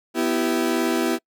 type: chord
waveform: 35% pulse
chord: E minor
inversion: second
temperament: equal with one note detuned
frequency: 246.9 / 329.6 / 387 Hz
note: B3 / E4 / G4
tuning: 0 / 0 / -22 cents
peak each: -23 / -21 / -24 dBFS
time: 0.14-1.19 s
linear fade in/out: 50 ms
effects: noise-tail reverb RT60 0.1 s tail -26 dB re dry